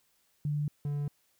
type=tone pair in turn; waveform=sine / triangle; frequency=147.6 / 144.81 Hz; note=D3 / D3; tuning=+9 / -24 cents; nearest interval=unison; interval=33 cents; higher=first; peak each=-28 dBFS; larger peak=neither; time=0.45-0.68 / 0.85-1.08 s; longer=neither; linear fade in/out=2 ms; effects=white hiss -71 dBFS RMS until 1.39 s